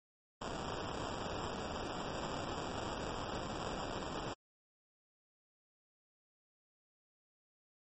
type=noise with sample-and-hold; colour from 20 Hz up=blue; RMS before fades=-41 dBFS; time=0.41-4.34 s; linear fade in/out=10 ms; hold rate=2100 Hz; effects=MP3 32 kbps